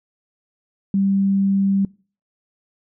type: tone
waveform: sine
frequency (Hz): 196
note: G3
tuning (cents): 0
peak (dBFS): -15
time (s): 0.94-1.85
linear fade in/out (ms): 2
effects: noise-tail reverb RT60 0.4 s tail -24 dB re dry